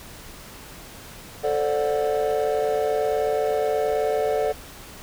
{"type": "chord", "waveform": "triangle", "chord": "D dominant seventh", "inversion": "second", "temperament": "just", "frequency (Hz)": [440.5, 528.6, 587.3, 734.2], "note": ["A4", "C5", "D5", "F#5"], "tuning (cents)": [2, 18, 0, -14], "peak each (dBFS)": [-21, -27, -23, -25], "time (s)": [1.43, 4.53], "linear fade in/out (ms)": 20, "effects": ["tanh soft clip ceiling -11 dBFS", "pink hiss -42 dBFS RMS until 5.02 s"]}